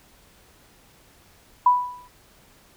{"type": "tone with exponential decay", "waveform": "sine", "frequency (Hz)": 987.8, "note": "B5", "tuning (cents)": 0, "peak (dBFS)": -10, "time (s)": [1.66, 2.08], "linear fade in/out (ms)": 5, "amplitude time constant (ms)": 91, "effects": ["pink hiss -55 dBFS RMS until 2.76 s"]}